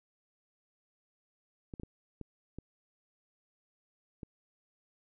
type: clicks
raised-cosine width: 3 ms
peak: -29 dBFS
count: 6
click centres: 1.738 / 1.798 / 1.834 / 2.213 / 2.586 / 4.232 s
effects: none